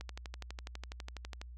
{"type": "click train", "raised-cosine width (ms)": 0.2, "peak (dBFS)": -26, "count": 18, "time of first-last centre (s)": [0.01, 1.415], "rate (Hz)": 12.1, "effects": ["added 60 Hz sine -46 dBFS peak until 1.57 s"]}